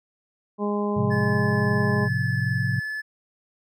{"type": "harmonic tone", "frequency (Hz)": 206.1, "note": "G#3", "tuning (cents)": -13, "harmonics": [1, 2, 3, 4, 5], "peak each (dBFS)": [-25, -27, -33, -35, -32], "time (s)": [0.58, 2.09], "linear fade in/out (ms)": 50}
{"type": "chord", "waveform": "sine", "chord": "F major", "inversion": "first", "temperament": "equal with one note detuned", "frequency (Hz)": [108.36, 130.81, 174.61], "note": ["A2", "C3", "F3"], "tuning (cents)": [-26, 0, 0], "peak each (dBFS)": [-26, -25, -30], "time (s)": [0.96, 2.8], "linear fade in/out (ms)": 10}
{"type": "tone", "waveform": "triangle", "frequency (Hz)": 1728, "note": "A6", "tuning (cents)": -32, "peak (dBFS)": -26, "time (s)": [1.1, 3.02], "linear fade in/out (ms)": 20}
{"effects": []}